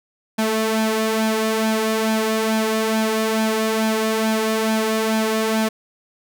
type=tone with flanger; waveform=sawtooth; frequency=220 Hz; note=A3; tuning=in tune; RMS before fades=-20 dBFS; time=0.38-5.69 s; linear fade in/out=10 ms; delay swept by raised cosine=1.2 to 2.9 ms; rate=2.3 Hz; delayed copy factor=+0.6; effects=none